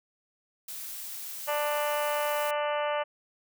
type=noise; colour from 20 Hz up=blue; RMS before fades=-39 dBFS; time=0.68-2.51 s; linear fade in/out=5 ms
type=harmonic tone; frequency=295.5 Hz; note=D4; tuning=11 cents sharp; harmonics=2 / 3 / 4 / 5 / 6 / 7 / 8 / 9 / 10; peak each=-29 / -33 / -35 / -40 / -41 / -43 / -44 / -45 / -42 dBFS; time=1.47-3.04 s; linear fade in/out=20 ms
effects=none